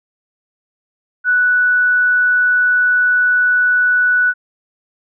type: tone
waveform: sine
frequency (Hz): 1480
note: F#6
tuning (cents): 0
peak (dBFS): -10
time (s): 1.24-4.34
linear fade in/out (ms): 50
effects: none